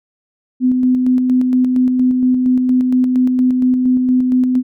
sine tone with tremolo, 253.4 Hz, B3, 45 cents sharp, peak -9 dBFS, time 0.6-4.63 s, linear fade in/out 50 ms, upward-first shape square, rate 4.3 Hz, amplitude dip 30%, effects none

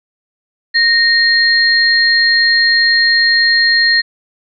sine tone pair together, 1855 / 4221 Hz, A#6 / C8, -9 / +14 cents, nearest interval octave + major second, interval 1423 cents, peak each -10 / -12 dBFS, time 0.74-4.02 s, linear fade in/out 20 ms, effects none

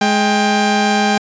sawtooth tone pair together, 210 / 792.9 Hz, G#3 / G5, +19 / +20 cents, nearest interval octave + major seventh, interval 2301 cents, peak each -11 dBFS, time 0.01-1.18 s, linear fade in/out 5 ms, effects resampled to 16000 Hz

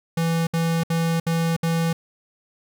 square tone bursts, 165.6 Hz, E3, 8 cents sharp, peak -20 dBFS, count 5, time 0.17-1.93 s, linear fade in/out 5 ms, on 300 ms, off 65 ms, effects none

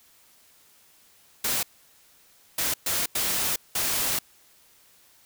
white noise bursts at uneven times, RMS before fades -26 dBFS, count 5, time 1.44-1.63 / 2.58-2.74 / 2.86-3.06 / 3.15-3.56 / 3.75-4.19 s, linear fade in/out 5 ms, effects white hiss -58 dBFS RMS until 5.25 s

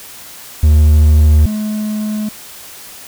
triangle tone pair in turn, 76.1 / 213 Hz, D#2 / G#3, -38 / +44 cents, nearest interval octave + tritone, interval 1782 cents, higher second, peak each -3 / -14 dBFS, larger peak first, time 0.63-1.46 / 1.46-2.29 s, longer neither, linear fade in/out 5 ms, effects white hiss -34 dBFS RMS until 3.07 s

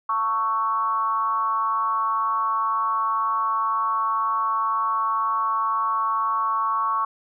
sine tone with frequency modulation, 1110 Hz, C#6, 2 cents sharp, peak -20 dBFS, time 0.09-7.05 s, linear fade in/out 5 ms, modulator 211 Hz, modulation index 0.68, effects none

